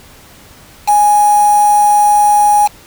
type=tone with quantisation; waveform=sine; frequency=831 Hz; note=G#5; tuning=1 cent sharp; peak=-6 dBFS; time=0.87-2.68 s; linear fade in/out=20 ms; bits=3; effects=pink hiss -40 dBFS RMS until 2.86 s